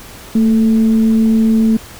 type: tone with frequency modulation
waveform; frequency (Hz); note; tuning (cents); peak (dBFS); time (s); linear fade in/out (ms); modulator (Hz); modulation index
sine; 223.2; A3; +25; -8; 0.35-1.77; 5; 213; 0.28
effects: pink hiss -35 dBFS RMS until 1.99 s